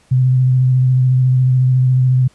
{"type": "tone with vibrato", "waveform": "sine", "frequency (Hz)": 128.3, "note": "C3", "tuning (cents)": -34, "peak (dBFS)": -9, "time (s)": [0.11, 2.28], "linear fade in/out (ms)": 10, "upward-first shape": "square", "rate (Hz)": 14, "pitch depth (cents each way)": 16, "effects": ["pink hiss -53 dBFS RMS until 2.34 s", "resampled to 24000 Hz"]}